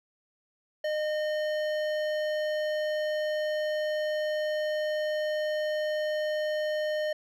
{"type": "tone with hard clipping", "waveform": "sine", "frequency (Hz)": 611, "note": "D#5", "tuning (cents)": -32, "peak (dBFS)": -29, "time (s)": [0.84, 7.13], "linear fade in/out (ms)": 5, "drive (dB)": 13, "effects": []}